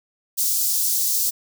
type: high-pass noise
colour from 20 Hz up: white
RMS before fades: -21 dBFS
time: 0.37-1.31 s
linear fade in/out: 20 ms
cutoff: 4900 Hz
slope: 24 dB/octave
effects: none